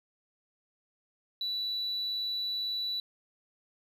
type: tone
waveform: triangle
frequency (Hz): 3951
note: B7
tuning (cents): 0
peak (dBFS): -28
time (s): 1.41-3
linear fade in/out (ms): 2
effects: tanh soft clip ceiling -27 dBFS